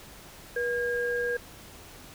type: tone pair together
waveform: sine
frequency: 482.3 / 1622.3 Hz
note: B4 / G#6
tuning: -41 / -41 cents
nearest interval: octave + major sixth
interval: 2100 cents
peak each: -28 / -30 dBFS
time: 0.56-1.37 s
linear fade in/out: 5 ms
effects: pink hiss -48 dBFS RMS until 2.14 s